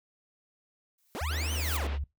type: noise with exponential growth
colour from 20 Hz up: blue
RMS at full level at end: -33 dBFS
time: 0.98-1.77 s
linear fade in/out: 5 ms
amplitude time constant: 170 ms
type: linear two-way sweep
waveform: 20% pulse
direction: up then down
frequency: 174.61 to 3136 to 174.61 Hz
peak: -30 dBFS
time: 1.15-1.87 s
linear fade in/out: 0 ms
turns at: 1.53 s
type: tone with pitch glide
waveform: sine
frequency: 76.7 to 70.74 Hz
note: D#2 to C#2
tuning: -24 to +36 cents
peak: -30 dBFS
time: 1.21-2.04 s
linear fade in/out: 5 ms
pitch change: -140 cents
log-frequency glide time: 1.73-1.87 s
type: band-pass noise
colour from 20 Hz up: pink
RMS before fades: -42 dBFS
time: 1.28-1.99 s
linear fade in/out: 50 ms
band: 200 to 3700 Hz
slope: 24 dB/octave
effects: noise-tail reverb RT60 0.2 s tail -22 dB re dry